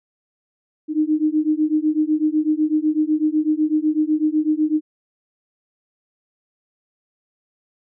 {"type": "beating tone pair", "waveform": "sine", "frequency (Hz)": [303.8, 311.8], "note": ["D#4", "D#4"], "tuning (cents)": [-41, 4], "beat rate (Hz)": 8, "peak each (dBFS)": -19, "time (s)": [0.88, 4.81], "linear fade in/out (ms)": 50, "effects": []}